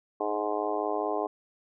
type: harmonic tone with a mistuned harmonic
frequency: 104.8 Hz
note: G#2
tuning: 16 cents sharp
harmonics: 3 / 4 / 5 / 6 / 7 / 8 / 9 / 10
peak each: -36 / -32 / -38 / -34 / -34 / -36 / -43 / -37 dBFS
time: 0.2-1.27 s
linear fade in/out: 5 ms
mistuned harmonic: 3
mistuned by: -16 cents
effects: none